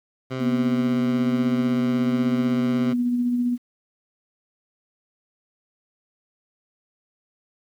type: tone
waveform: 15% pulse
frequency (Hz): 130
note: C3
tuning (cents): -11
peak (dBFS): -20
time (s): 0.3-2.94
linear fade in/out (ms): 20
type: tone with tremolo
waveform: sine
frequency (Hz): 243.8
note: B3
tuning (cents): -22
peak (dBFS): -18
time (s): 0.39-3.58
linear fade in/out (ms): 50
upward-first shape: sine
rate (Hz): 15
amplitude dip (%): 30
effects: low-pass 4000 Hz 12 dB/octave + 9-bit